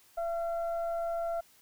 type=tone with frequency modulation; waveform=sine; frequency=675 Hz; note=E5; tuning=41 cents sharp; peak=-30 dBFS; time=0.17-1.41 s; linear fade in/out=10 ms; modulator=688 Hz; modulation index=0.39; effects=white hiss -62 dBFS RMS until 1.61 s